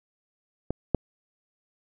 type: clicks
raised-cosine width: 2 ms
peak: -14 / -7 dBFS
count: 2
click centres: 0.706 / 0.947 s
effects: none